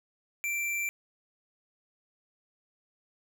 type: tone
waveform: square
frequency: 2349 Hz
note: D7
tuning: in tune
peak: -30 dBFS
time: 0.44-0.89 s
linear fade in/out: 0 ms
effects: none